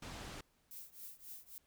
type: low-pass noise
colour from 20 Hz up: pink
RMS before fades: -48 dBFS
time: 0.02-0.41 s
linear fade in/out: 5 ms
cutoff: 7100 Hz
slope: 12 dB/octave
type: noise with tremolo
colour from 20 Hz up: violet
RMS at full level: -48 dBFS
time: 0.71-1.58 s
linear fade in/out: 0 ms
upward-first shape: triangle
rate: 3.7 Hz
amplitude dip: 95%
effects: pink hiss -75 dBFS RMS until 1.66 s